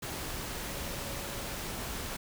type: tone in noise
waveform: sine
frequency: 561 Hz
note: C#5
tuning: 21 cents sharp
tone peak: -47 dBFS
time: 0.68-1.56 s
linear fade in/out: 10 ms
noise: pink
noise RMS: -38 dBFS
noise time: 0.02-2.17 s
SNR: -12 dB
effects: none